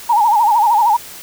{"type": "tone with vibrato", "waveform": "sine", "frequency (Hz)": 886, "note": "A5", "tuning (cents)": 12, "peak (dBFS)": -9, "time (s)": [0.09, 0.97], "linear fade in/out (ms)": 10, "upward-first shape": "sine", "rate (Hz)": 13, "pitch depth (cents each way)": 140, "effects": ["white hiss -34 dBFS RMS until 1.22 s"]}